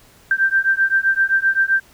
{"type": "beating tone pair", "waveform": "sine", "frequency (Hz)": [1568, 1575.7], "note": ["G6", "G6"], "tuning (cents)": [0, 9], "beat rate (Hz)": 7.7, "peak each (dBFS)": -17, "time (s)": [0.31, 1.8], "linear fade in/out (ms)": 2, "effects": ["pink hiss -50 dBFS RMS until 1.93 s"]}